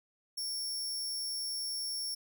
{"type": "tone", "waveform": "sawtooth", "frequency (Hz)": 5470, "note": "F8", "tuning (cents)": -37, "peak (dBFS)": -32, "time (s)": [0.37, 2.15], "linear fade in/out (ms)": 10, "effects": []}